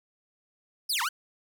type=linear two-way sweep; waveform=sawtooth; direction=down then up; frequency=5350 to 866 to 1592 Hz; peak=-23 dBFS; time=0.89-1.09 s; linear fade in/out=10 ms; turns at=1.02 s; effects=none